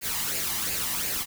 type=noise with flanger; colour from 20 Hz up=white; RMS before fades=-29 dBFS; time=0.01-1.26 s; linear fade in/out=50 ms; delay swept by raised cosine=0.42 to 1.04 ms; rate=2.8 Hz; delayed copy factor=+0.55; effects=none